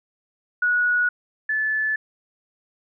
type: tone pair in turn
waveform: sine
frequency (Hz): 1461 / 1737.4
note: F#6 / A6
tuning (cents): -22 / -22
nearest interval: minor third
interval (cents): 300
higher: second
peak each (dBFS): -17 / -20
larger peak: first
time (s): 0.62-1.09 / 1.49-1.96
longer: neither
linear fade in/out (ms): 5
effects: none